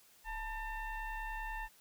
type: tone with frequency modulation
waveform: sine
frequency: 880 Hz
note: A5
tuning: in tune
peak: -38 dBFS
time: 0.24-1.69 s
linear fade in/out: 50 ms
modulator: 915 Hz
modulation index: 1.4
effects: white hiss -64 dBFS RMS until 1.8 s